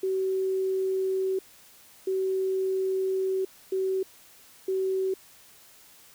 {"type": "tone bursts at uneven times", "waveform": "sine", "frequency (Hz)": 380, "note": "F#4", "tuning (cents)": 46, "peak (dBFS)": -24, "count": 4, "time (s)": [[0.03, 1.39], [2.07, 3.45], [3.72, 4.03], [4.68, 5.14]], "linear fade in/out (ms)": 5, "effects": ["white hiss -54 dBFS RMS until 6.14 s"]}